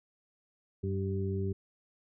harmonic tone with a mistuned harmonic, 96 Hz, G2, 36 cents flat, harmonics 1 / 2 / 3 / 4, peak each -32 / -37 / -45 / -36 dBFS, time 0.83-1.53 s, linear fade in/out 10 ms, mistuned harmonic 4, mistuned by +21 cents, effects none

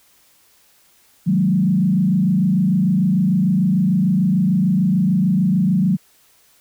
sine tone with frequency modulation, 185.9 Hz, F#3, 8 cents sharp, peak -13 dBFS, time 1.26-5.97 s, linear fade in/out 20 ms, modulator 26.7 Hz, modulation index 1.1, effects white hiss -55 dBFS RMS until 6.6 s

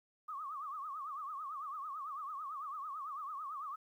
sine tone with vibrato, 1174.7 Hz, D6, in tune, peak -40 dBFS, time 0.28-3.76 s, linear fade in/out 10 ms, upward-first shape triangle, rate 9 Hz, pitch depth 180 cents each way, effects 12-bit

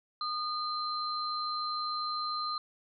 sine tone pair together, 1223 / 4110 Hz, D#6 / C8, -30 / -32 cents, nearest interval octave + major sixth, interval 2098 cents, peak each -33 / -36 dBFS, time 0.21-2.58 s, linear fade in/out 2 ms, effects none

